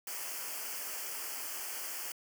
white band-stop noise, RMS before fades -40 dBFS, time 0.07-2.12 s, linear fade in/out 2 ms, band 3200 to 4500 Hz, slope 96 dB/octave, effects high-pass 400 Hz 12 dB/octave

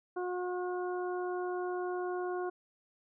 harmonic tone, 360.8 Hz, F#4, 44 cents flat, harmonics 1 / 2 / 3 / 4, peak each -34 / -40 / -44 / -46 dBFS, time 0.16-2.5 s, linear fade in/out 10 ms, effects none

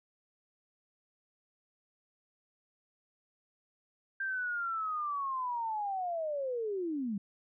sine linear sweep, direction down, 1590 to 189.6 Hz, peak -32 dBFS, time 4.2-7.18 s, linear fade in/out 5 ms, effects none

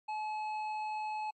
triangle tone with hard clipping, 857 Hz, A5, 46 cents flat, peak -36 dBFS, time 0.08-1.31 s, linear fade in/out 10 ms, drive 11 dB, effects MP3 32 kbps

